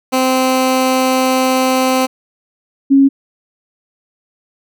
15% pulse / sine tone pair in turn, 259.4 / 274 Hz, C4 / C#4, -15 / -20 cents, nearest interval minor second, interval 95 cents, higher second, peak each -5 dBFS, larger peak neither, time 0.12-2.07 / 2.9-3.09 s, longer first, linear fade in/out 20 ms, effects none

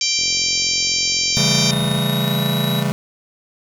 harmonic tone, 784 Hz, G5, in tune, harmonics 3 / 4 / 5 / 6 / 7 / 8 / 9, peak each -25 / -26 / -28 / -22 / -22 / -24 / -27 dBFS, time 0.01-1.71 s, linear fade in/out 2 ms
click train, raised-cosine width 2 ms, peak -24 dBFS, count 80, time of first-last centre 0.19-1.985 s, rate 44 Hz
square tone with pitch glide, 3700 to 3853 Hz, A#7 to B7, -14 to -44 cents, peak -24 dBFS, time 1.34-2.84 s, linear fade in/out 50 ms, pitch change +70 cents, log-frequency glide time 1.74-2.48 s
square chord, A dominant seventh, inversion first, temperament just, 137.5 / 165 / 198 / 220 Hz, C#3 / E3 / G3 / A3, -14 / +2 / +18 / 0 cents, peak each -22 / -24 / -24 / -27 dBFS, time 1.37-2.92 s, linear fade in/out 0 ms
effects none

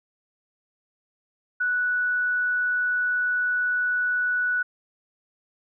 sine tone, 1477 Hz, F#6, 3 cents flat, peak -21 dBFS, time 1.6-4.63 s, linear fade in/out 10 ms, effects none

